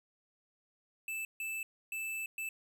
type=tone bursts at uneven times; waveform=square; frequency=2637 Hz; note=E7; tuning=in tune; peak=-37 dBFS; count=4; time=1.08-1.25 / 1.4-1.63 / 1.92-2.26 / 2.38-2.49 s; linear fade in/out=2 ms; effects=none